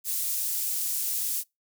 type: high-pass noise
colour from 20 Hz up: pink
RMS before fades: -29 dBFS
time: 0.04-1.44 s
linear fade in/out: 50 ms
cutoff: 9900 Hz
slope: 12 dB/octave
effects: noise-tail reverb RT60 0.2 s tail -25 dB re dry